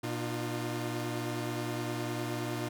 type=tone cluster; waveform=sawtooth; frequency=120.1 / 303.6 / 350.7 Hz; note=B2 / D#4 / F4; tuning=-48 / -42 / +7 cents; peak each=-32 / -34 / -35 dBFS; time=0.03-2.69 s; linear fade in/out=10 ms; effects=none